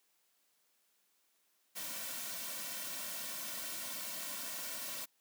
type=noise with comb filter; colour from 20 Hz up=white; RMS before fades=-42 dBFS; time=1.75-5.06 s; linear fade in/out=20 ms; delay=2.4 ms; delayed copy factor=-0.75; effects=white hiss -75 dBFS RMS until 5.2 s + high-pass 200 Hz 12 dB/octave